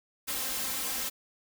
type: noise with comb filter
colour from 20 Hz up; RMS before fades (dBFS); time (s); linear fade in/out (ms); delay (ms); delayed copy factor
white; -33; 0.27-1.1; 20; 3.8; +0.95
effects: none